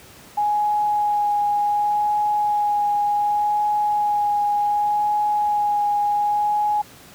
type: tone with vibrato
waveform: sine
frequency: 830.6 Hz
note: G#5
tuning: in tune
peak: -17 dBFS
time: 0.37-6.82 s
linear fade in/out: 10 ms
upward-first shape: sine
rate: 0.67 Hz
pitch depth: 12 cents each way
effects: pink hiss -45 dBFS RMS until 7.14 s + high-pass 80 Hz 12 dB/octave